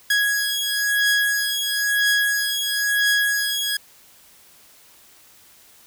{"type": "beating tone pair", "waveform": "sawtooth", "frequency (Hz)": [1661, 1662], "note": ["G#6", "G#6"], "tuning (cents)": [0, 1], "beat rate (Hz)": 1, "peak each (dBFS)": -18, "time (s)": [0.1, 3.77], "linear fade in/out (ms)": 5, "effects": ["white hiss -51 dBFS RMS until 5.86 s"]}